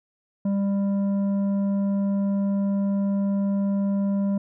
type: tone with tanh clipping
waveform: sine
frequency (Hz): 198.6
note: G3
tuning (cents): +23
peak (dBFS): -22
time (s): 0.45-4.38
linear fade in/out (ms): 5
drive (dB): 8
effects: none